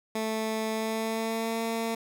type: tone with pitch glide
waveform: 15% pulse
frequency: 220 to 227.2 Hz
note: A3 to A#3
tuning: 0 to -44 cents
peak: -22 dBFS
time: 0.15-1.95 s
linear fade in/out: 5 ms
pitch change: +56 cents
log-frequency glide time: 0.72-1.61 s
effects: none